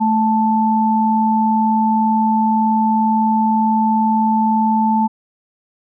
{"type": "tone pair together", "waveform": "sine", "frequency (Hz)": [219.6, 879], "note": ["A3", "A5"], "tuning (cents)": [-3, -2], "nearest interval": "2 octaves", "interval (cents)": 2401, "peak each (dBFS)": -15, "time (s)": [0, 5.08], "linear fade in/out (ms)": 20, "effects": []}